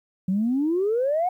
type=exponential sweep; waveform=sine; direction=up; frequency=180.6 to 749 Hz; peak=-19 dBFS; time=0.28-1.29 s; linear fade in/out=5 ms; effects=tanh soft clip ceiling -15 dBFS + 10-bit